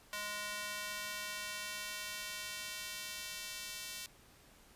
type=tone with high-pass filter sweep; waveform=square; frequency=207.7 Hz; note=G#3; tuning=in tune; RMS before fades=-43 dBFS; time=0.13-4.06 s; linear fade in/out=0 ms; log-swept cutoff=1300 to 3200 Hz; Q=0.76; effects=pink hiss -62 dBFS RMS until 4.75 s + resampled to 32000 Hz